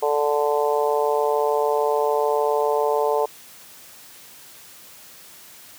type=harmonic tone; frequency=146.83 Hz; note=D3; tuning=in tune; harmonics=3 / 4 / 5 / 6 / 7; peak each=-21 / -24 / -27 / -25 / -30 dBFS; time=0.02-3.26 s; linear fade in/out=10 ms; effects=white hiss -45 dBFS RMS until 5.78 s + high-pass 80 Hz 12 dB/octave